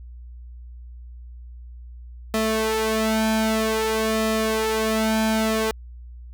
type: tone with flanger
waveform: sawtooth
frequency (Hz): 220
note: A3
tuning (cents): 0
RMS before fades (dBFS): -22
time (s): 2.34-5.71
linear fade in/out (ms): 0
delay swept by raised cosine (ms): 1.6 to 3.3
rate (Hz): 0.52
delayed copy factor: +0.8
effects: added 60 Hz sine -37 dBFS peak until 6.33 s